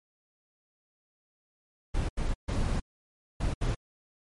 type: noise bursts at uneven times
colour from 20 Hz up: brown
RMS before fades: -28 dBFS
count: 5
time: 1.94-2.09 / 2.17-2.34 / 2.48-2.8 / 3.4-3.54 / 3.61-3.75 s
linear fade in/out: 10 ms
effects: MP3 48 kbps